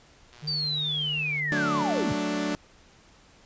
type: click train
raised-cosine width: 0.2 ms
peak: -33 dBFS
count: 129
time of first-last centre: 0.33-1.397 s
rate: 120 Hz
type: tone with vibrato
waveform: triangle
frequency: 150.3 Hz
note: D3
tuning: 40 cents sharp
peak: -32 dBFS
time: 0.42-1.84 s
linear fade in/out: 20 ms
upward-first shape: sine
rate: 2.8 Hz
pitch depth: 9 cents each way
type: linear sweep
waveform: sine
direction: down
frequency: 4699 to 74.9 Hz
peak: -26 dBFS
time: 0.47-2.13 s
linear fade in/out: 10 ms
type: chord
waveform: sawtooth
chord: D major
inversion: first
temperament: equal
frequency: 185 / 220 / 293.7 Hz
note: F#3 / A3 / D4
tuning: 0 / 0 / 0 cents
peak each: -29 / -29 / -24 dBFS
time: 1.52-2.55 s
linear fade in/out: 0 ms
effects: pink hiss -56 dBFS RMS until 3.45 s + resampled to 16000 Hz